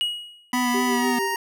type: tone with exponential decay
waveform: triangle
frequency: 2900 Hz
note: F#7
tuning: 35 cents flat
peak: -17 dBFS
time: 0.01-0.52 s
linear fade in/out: 0 ms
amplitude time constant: 110 ms
type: tone with vibrato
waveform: square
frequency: 246.9 Hz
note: B3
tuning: in tune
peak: -23 dBFS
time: 0.53-1.19 s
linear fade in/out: 5 ms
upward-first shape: sine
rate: 4.1 Hz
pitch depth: 27 cents each way
type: tone with pitch glide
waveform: 25% pulse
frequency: 987.8 to 932.4 Hz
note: B5 to A#5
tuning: 0 to 0 cents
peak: -20 dBFS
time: 0.53-1.36 s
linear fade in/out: 2 ms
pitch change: -100 cents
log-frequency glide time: 0.9-1.11 s
type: tone with tremolo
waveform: sine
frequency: 392 Hz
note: G4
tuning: in tune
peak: -24 dBFS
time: 0.74-1.35 s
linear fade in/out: 5 ms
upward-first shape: sine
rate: 6.6 Hz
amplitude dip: 65%
effects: none